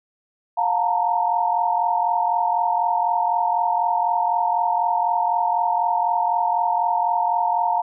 sine tone cluster, 709 / 890 / 934 Hz, F5 / A5 / A#5, +26 / +20 / +3 cents, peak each -22 dBFS, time 0.57-7.82 s, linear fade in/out 10 ms, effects none

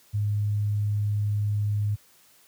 sine tone, 103.83 Hz, G#2, in tune, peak -22 dBFS, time 0.13-1.96 s, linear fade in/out 20 ms, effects white hiss -58 dBFS RMS until 2.47 s + high-pass 60 Hz 12 dB/octave

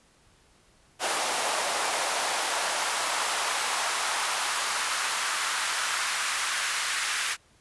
pink noise with high-pass filter sweep, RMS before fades -28 dBFS, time 0.99-7.37 s, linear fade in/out 50 ms, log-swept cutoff 640 to 1600 Hz, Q 1.5, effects pink hiss -61 dBFS RMS until 7.6 s + resampled to 24000 Hz

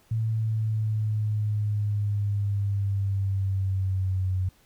sine exponential sweep, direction down, 112.2 to 92.5 Hz, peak -23 dBFS, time 0.11-4.49 s, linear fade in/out 5 ms, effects pink hiss -61 dBFS RMS until 4.65 s

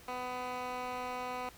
15% pulse tone with band-pass filter, 250.1 Hz, B3, 22 cents sharp, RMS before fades -39 dBFS, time 0.08-1.49 s, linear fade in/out 2 ms, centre 1300 Hz, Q 0.89, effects pink hiss -56 dBFS RMS until 1.57 s

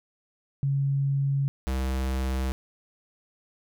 sine / square tone pair in turn, 138.59 / 65.41 Hz, C#3 / C2, 0 / 0 cents, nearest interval octave + minor second, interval 1300 cents, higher first, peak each -22 / -26 dBFS, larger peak first, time 0.63-1.48 / 1.67-2.52 s, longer neither, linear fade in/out 0 ms, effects none

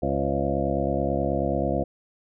harmonic tone with a mistuned harmonic, 69.3 Hz, C#2, in tune, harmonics 1 / 2 / 3 / 4 / 5 / 7 / 8 / 9 / 10, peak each -31 / -31 / -31 / -31 / -31 / -31 / -31 / -31 / -31 dBFS, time 0.02-1.84 s, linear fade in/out 10 ms, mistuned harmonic 7, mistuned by +46 cents, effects none

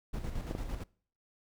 brown noise with tremolo, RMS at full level -36 dBFS, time 0.13-0.84 s, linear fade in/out 10 ms, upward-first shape square, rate 8.9 Hz, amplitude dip 45%
clicks, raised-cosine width 2 ms, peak -22 dBFS, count 2, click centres 0.511 / 0.551 s
effects noise-tail reverb RT60 0.5 s tail -24 dB re dry

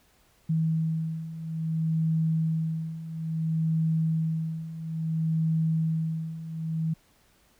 sine beating tone pair, 160.3 / 160.89 Hz, E3 / E3, -48 / -42 cents, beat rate 0.59 Hz, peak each -30 / -26 dBFS, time 0.49-6.94 s, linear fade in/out 10 ms, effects pink hiss -63 dBFS RMS until 7.59 s

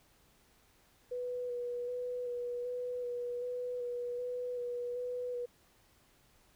sine tone with vibrato, 490 Hz, B4, 14 cents flat, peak -35 dBFS, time 1.11-5.46 s, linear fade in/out 10 ms, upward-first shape square, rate 1.3 Hz, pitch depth 15 cents each way, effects pink hiss -67 dBFS RMS until 6.55 s

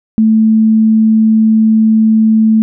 sine tone, 220 Hz, A3, in tune, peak -5 dBFS, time 0.18-2.62 s, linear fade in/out 0 ms, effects none

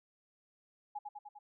sine tone with echo, 830.6 Hz, G#5, in tune, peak -37 dBFS, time 0.95-0.99 s, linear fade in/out 10 ms, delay 100 ms, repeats 4, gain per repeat -3 dB, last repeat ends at 1.39 s, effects none

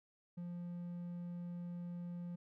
triangle tone, 174.61 Hz, F3, in tune, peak -40 dBFS, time 0.37-2.36 s, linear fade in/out 10 ms, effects none

